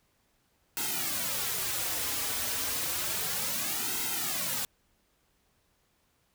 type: noise with flanger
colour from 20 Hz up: white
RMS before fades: -32 dBFS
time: 0.77-4.65 s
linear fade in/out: 0 ms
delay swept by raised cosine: 1.7 to 5.7 ms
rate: 0.31 Hz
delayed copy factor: -1
effects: pink hiss -71 dBFS RMS until 6.34 s